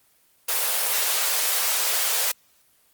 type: high-pass noise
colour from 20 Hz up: white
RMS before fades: -23 dBFS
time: 0.48-2.32 s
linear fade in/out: 10 ms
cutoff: 440 Hz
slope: 48 dB/octave
effects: white hiss -61 dBFS RMS until 2.93 s + Opus 24 kbps